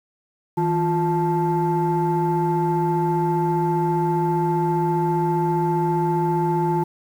sine tone cluster, 161 / 349.5 / 875 Hz, E3 / F4 / A5, -41 / +1 / -10 cents, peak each -21 dBFS, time 0.57-6.84 s, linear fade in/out 10 ms, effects tanh soft clip ceiling -13 dBFS + 8-bit

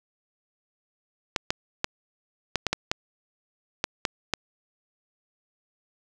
clicks, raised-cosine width 0.2 ms, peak -6 dBFS, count 10, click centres 1.362 / 1.505 / 1.844 / 2.557 / 2.667 / 2.73 / 2.915 / 3.841 / 4.052 / 4.337 s, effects none

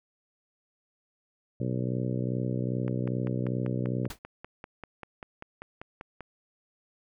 harmonic tone, 62.5 Hz, B1, 21 cents sharp, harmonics 2 / 3 / 4 / 5 / 6 / 7 / 8 / 9, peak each -30 / -34 / -36 / -38 / -40 / -41 / -42 / -43 dBFS, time 1.6-4.08 s, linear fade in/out 5 ms
click train, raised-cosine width 0.5 ms, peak -25 dBFS, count 18, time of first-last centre 2.88-6.207 s, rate 5.11 Hz
pink noise with exponential decay, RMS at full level -33 dBFS, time 4.1-4.19 s, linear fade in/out 5 ms, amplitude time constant 19 ms
effects none

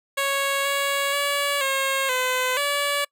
10% pulse tone with pitch steps, 553 / 559 / 569 / 540 / 509 / 573 Hz, C#5 / C#5 / C#5 / C#5 / C5 / D5, -4 / +14 / +45 / -45 / -48 / -43 cents, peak -13 dBFS, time 0.17-3.05 s, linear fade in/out 10 ms, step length 480 ms, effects noise-tail reverb RT60 0.1 s tail -25 dB re dry

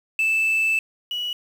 sine tone pair in turn, 2637 / 2931 Hz, E7 / F#7, 0 / -17 cents, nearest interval major second, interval 183 cents, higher second, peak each -15 / -24 dBFS, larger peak first, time 0.19-0.79 / 1.11-1.33 s, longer first, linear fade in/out 2 ms, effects tanh soft clip ceiling -17 dBFS + 7-bit

